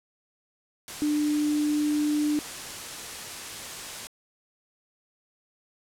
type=tone in noise; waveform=sine; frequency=297.9 Hz; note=D4; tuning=25 cents sharp; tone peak=-22 dBFS; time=1.02-2.39 s; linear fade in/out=0 ms; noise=white; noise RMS=-37 dBFS; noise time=0.88-4.07 s; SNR=+12 dB; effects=low-pass 10000 Hz 12 dB/octave